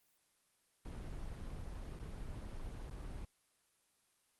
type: noise with dropouts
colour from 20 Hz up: brown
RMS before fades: -45 dBFS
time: 0.85-3.25 s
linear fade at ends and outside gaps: 2 ms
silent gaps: 1.992-1.997 / 2.899-2.909 s
effects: white hiss -75 dBFS RMS until 4.39 s + Opus 24 kbps